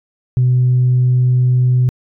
sine tone, 125.7 Hz, B2, 31 cents sharp, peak -8 dBFS, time 0.37-1.89 s, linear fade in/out 0 ms, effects tanh soft clip ceiling -6 dBFS

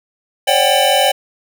square tone cluster, 541 / 586 / 749 / 793 / 3009 Hz, C#5 / D5 / F#5 / G5 / F#7, -42 / -4 / +21 / +20 / +28 cents, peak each -18 dBFS, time 0.47-1.12 s, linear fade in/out 10 ms, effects none

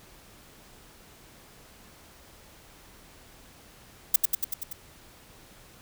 violet noise with echo, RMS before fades -17 dBFS, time 4.14-4.16 s, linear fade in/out 5 ms, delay 95 ms, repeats 6, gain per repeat -3 dB, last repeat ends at 4.73 s, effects pink hiss -53 dBFS RMS until 5.81 s

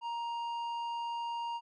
sine tone with tanh clipping, 937 Hz, A#5, 9 cents sharp, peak -36 dBFS, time 0.01-1.61 s, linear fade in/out 50 ms, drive 9 dB, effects none

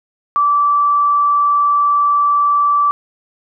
sine tone, 1161 Hz, D6, 20 cents flat, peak -10 dBFS, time 0.36-2.91 s, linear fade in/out 0 ms, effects none

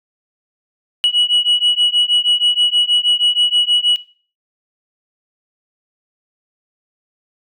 sine beating tone pair, 2924 / 2930.3 Hz, F#7 / F#7, -21 / -17 cents, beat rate 6.3 Hz, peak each -13 dBFS, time 1.04-3.96 s, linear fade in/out 0 ms, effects noise-tail reverb RT60 0.4 s tail -17 dB re dry + tanh soft clip ceiling -8 dBFS

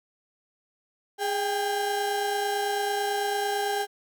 35% pulse tone pair together, 411.5 / 794 Hz, G#4 / G5, -16 / +22 cents, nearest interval major seventh, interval 1138 cents, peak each -27 / -26 dBFS, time 1.18-3.87 s, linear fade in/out 50 ms, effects none

